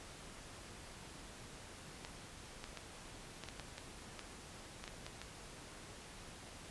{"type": "clicks", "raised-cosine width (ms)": 0.2, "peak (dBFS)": -28, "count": 12, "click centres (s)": [2.049, 2.641, 2.773, 3.437, 3.487, 3.597, 3.781, 4.193, 4.84, 4.878, 5.065, 5.216], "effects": ["pink hiss -53 dBFS RMS until 6.7 s", "resampled to 24000 Hz"]}